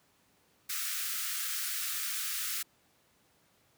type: high-pass noise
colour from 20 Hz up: white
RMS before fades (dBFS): -35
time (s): 0.69-2.63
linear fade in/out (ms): 10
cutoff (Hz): 1200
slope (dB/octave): 96
effects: pink hiss -68 dBFS RMS until 3.77 s + high-pass 100 Hz 12 dB/octave